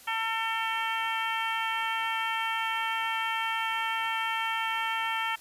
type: harmonic tone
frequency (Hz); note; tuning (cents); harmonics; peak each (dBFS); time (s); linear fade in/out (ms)
449.5; A4; +37; 2 / 3 / 4 / 5 / 6 / 7; -32 / -34 / -35 / -36 / -37 / -37; 0.07-5.36; 10
effects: white hiss -52 dBFS RMS until 5.4 s + resampled to 32000 Hz